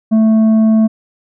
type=tone with tanh clipping; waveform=sine; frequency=220.2 Hz; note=A3; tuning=2 cents sharp; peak=-8 dBFS; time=0.11-0.88 s; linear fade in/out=20 ms; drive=6 dB; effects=none